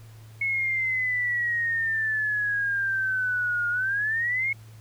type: exponential two-way sweep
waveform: sine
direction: down then up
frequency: 2194 to 1419 to 2194 Hz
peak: -23 dBFS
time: 0.41-4.53 s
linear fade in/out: 5 ms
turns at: 3.69 s
effects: added 110 Hz sine -44 dBFS peak until 4.8 s + pink hiss -56 dBFS RMS until 4.8 s